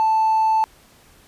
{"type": "tone with hard clipping", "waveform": "sine", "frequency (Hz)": 880, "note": "A5", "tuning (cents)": 0, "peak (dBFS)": -15, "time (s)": [0, 0.64], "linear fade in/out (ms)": 0, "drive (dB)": 1, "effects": ["pink hiss -52 dBFS RMS until 1.27 s", "resampled to 32000 Hz"]}